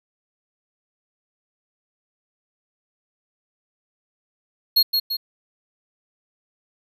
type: tone with echo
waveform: square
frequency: 4277 Hz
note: C8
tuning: 37 cents sharp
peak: -13 dBFS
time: 4.76-4.83 s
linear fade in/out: 10 ms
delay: 170 ms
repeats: 2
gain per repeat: -5 dB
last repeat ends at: 5.17 s
effects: none